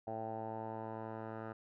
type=tone with low-pass filter sweep; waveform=10% pulse; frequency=111.1 Hz; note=A2; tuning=17 cents sharp; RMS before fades=-43 dBFS; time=0.07-1.53 s; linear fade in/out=5 ms; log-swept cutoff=750 to 1200 Hz; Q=6; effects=none